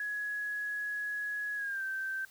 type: tone with pitch glide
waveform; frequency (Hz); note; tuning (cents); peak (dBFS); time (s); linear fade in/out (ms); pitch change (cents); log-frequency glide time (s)
sine; 1678 to 1556.6; G#6 to G6; +17 to -13; -33; 0-2.25; 2; -130; 1.56-1.83
effects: white hiss -59 dBFS RMS until 2.3 s